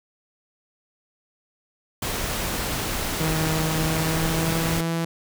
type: noise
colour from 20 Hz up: pink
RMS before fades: -27 dBFS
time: 2.02-4.81 s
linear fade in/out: 5 ms
type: tone with pitch glide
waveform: sawtooth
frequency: 158.5 to 166.09 Hz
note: D#3 to E3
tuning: +32 to +13 cents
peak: -19 dBFS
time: 3.2-5.05 s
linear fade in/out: 5 ms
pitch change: +81 cents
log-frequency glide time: 3.79-4.92 s
effects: none